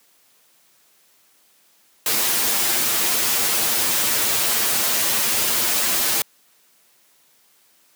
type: noise with comb filter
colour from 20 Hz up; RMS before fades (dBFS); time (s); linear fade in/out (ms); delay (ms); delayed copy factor
white; -20; 2.06-6.22; 2; 8.7; +1
effects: white hiss -58 dBFS RMS until 7.95 s + high-pass 150 Hz 12 dB/octave